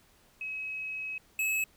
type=tone pair in turn; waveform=sine / square; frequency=2557 / 2584 Hz; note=D#7 / E7; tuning=+47 / -35 cents; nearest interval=unison; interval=18 cents; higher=second; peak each=-34 / -28 dBFS; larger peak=second; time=0.41-1.18 / 1.39-1.64 s; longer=first; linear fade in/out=2 ms; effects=pink hiss -63 dBFS RMS until 1.76 s